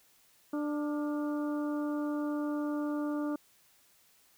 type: harmonic tone with a mistuned harmonic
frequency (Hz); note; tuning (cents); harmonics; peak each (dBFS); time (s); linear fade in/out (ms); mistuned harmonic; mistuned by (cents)
296; D4; +14; 1 / 2 / 3 / 4 / 5; -31 / -40 / -47 / -45 / -50; 0.53-3.36; 5; 5; -65
effects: white hiss -65 dBFS RMS until 4.37 s